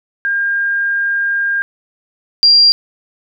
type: tone pair in turn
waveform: sine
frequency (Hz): 1608 / 4762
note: G6 / D8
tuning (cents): +44 / +23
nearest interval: octave + perfect fifth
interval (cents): 1879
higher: second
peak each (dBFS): -13 / -5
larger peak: second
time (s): 0.25-1.62 / 2.43-2.72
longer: first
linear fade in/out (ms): 0
effects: none